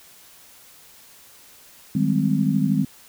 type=chord; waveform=sine; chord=Ab major seventh; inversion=second; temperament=just; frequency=155.74 / 194.67 / 207.7 / 259.6 Hz; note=Eb3 / G3 / Ab3 / C4; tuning=+2 / -12 / 0 / -13 cents; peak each=-23 dBFS; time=1.95-2.85 s; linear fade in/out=5 ms; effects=white hiss -49 dBFS RMS until 3.08 s